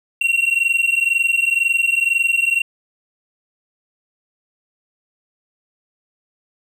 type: tone pair together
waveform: triangle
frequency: 2730 / 2752 Hz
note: F7 / F7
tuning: -40 / -26 cents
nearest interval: unison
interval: 14 cents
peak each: -16 dBFS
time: 0.21-2.62 s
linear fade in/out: 5 ms
effects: none